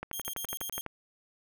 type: click train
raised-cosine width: 0.5 ms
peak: -21 dBFS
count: 11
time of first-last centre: 0.03-0.863 s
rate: 12 Hz
type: tone bursts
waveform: 5% pulse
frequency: 3217 Hz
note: G7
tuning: 44 cents sharp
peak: -27 dBFS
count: 6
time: 0.13-0.81 s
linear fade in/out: 0 ms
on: 85 ms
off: 34 ms
effects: none